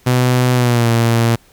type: tone with pitch glide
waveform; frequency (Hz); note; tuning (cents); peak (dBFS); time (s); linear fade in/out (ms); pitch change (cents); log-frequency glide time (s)
sawtooth; 125.3 to 116.24; B2 to A#2; +25 to -4; -7; 0.06-1.36; 10; -129; 0.54-0.88
effects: pink hiss -50 dBFS RMS until 1.52 s